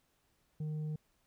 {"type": "tone with tanh clipping", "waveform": "sine", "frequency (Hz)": 153.5, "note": "D#3", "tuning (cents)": -23, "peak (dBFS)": -36, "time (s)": [0.6, 0.96], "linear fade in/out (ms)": 5, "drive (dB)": 4, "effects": ["pink hiss -75 dBFS RMS until 1.26 s"]}